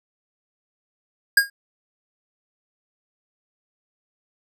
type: tone with exponential decay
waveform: square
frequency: 1626 Hz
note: G#6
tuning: 37 cents flat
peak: -9 dBFS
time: 1.37-1.5 s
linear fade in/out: 5 ms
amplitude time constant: 28 ms
effects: none